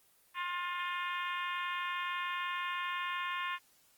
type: harmonic tone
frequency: 354.2 Hz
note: F4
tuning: 24 cents sharp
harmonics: 3 / 4 / 5 / 6 / 7 / 8 / 9 / 10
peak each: -37 / -44 / -41 / -44 / -44 / -46 / -51 / -52 dBFS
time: 0.34-3.59 s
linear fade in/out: 50 ms
effects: white hiss -67 dBFS RMS until 3.97 s + Opus 24 kbps